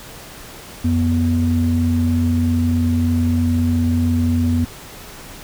sine tone pair together, 89.09 / 244.1 Hz, F2 / B3, +35 / -20 cents, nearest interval octave + perfect fourth, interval 1745 cents, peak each -16 dBFS, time 0.84-4.65 s, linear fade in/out 10 ms, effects tanh soft clip ceiling -7 dBFS + pink hiss -37 dBFS RMS until 5.43 s

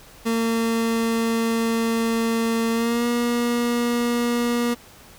30% pulse tone with pitch glide, 228.2 to 238.9 Hz, A#3 to A#3, -37 to +43 cents, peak -17 dBFS, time 0.25-4.75 s, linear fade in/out 20 ms, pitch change +80 cents, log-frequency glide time 2.73-3.06 s, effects pink hiss -47 dBFS RMS until 5.18 s

